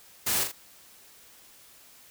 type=noise with echo; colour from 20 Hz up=white; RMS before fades=-27 dBFS; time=0.26-0.44 s; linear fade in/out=10 ms; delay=40 ms; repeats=2; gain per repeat=-6 dB; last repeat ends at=0.52 s; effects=white hiss -54 dBFS RMS until 2.1 s